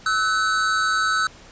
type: tone pair together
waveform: square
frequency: 1300 / 1503.4 Hz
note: E6 / F#6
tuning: -24 / +27 cents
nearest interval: minor third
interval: 251 cents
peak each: -22 dBFS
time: 0.06-1.27 s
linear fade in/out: 2 ms
effects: pink hiss -46 dBFS RMS until 1.51 s + resampled to 16000 Hz